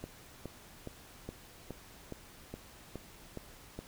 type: click train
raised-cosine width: 2 ms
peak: -27 dBFS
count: 10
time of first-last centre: 0.04-3.79 s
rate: 2.4 Hz
effects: pink hiss -55 dBFS RMS until 3.87 s